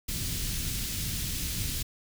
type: band-stop noise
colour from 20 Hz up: pink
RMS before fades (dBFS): -32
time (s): 0.08-1.83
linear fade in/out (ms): 10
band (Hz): 180 to 3300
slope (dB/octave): 12
effects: none